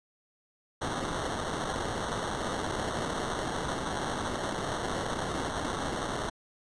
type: noise with sample-and-hold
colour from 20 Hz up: white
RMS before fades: -33 dBFS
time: 0.81-6.3 s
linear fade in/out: 10 ms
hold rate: 2450 Hz
effects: resampled to 22050 Hz